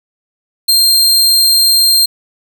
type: tone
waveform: sawtooth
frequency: 4186 Hz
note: C8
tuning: in tune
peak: -4 dBFS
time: 0.68-2.06 s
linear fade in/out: 10 ms
effects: 7-bit